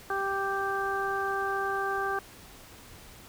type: harmonic tone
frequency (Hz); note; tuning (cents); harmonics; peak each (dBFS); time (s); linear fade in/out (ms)
392; G4; 0; 1 / 2 / 3 / 4; -33 / -33 / -33 / -33; 0.1-2.19; 2
effects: pink hiss -50 dBFS RMS until 3.28 s